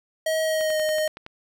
square tone with pitch glide, 636 to 619.3 Hz, D#5 to D#5, +38 to -8 cents, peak -22 dBFS, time 0.26-1.08 s, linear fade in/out 5 ms, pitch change -46 cents, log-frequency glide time 0.43-0.79 s
click train, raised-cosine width 0.3 ms, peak -22 dBFS, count 8, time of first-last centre 0.61-1.264 s, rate 10.7 Hz
effects none

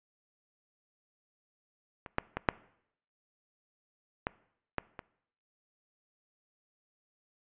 clicks, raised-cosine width 0.5 ms, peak -27 / -12 / -17 / -7 / -15 / -15 / -25 dBFS, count 7, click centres 2.062 / 2.184 / 2.37 / 2.488 / 4.269 / 4.783 / 4.992 s, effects noise-tail reverb RT60 0.7 s tail -21 dB re dry + resampled to 8000 Hz

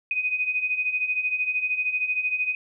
sine beating tone pair, 2489 / 2502 Hz, D#7 / D#7, 0 / +9 cents, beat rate 13 Hz, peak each -29 / -24 dBFS, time 0.11-2.55 s, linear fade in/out 2 ms, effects none

